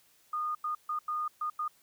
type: tone bursts at uneven times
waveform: sine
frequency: 1225 Hz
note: D#6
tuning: 27 cents flat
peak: -30 dBFS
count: 6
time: 0.33-0.55 / 0.64-0.75 / 0.89-0.99 / 1.08-1.28 / 1.41-1.5 / 1.59-1.68 s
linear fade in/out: 5 ms
effects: white hiss -65 dBFS RMS until 1.82 s